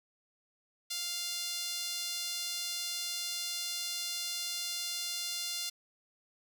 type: tone with high-pass filter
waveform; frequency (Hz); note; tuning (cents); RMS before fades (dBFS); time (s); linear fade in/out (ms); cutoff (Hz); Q
sawtooth; 698.5; F5; 0; -37; 0.9-5.7; 10; 4100; 1.6
effects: none